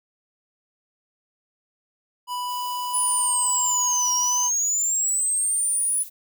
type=tone; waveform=square; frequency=987.8 Hz; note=B5; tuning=in tune; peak=-27 dBFS; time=2.27-4.51 s; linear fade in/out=50 ms
type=noise; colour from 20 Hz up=violet; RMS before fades=-40 dBFS; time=2.48-6.1 s; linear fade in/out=20 ms
type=linear two-way sweep; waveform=sine; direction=down then up; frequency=10000 to 5600 to 10000 Hz; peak=-20 dBFS; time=2.93-6.04 s; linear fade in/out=20 ms; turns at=4.14 s
effects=none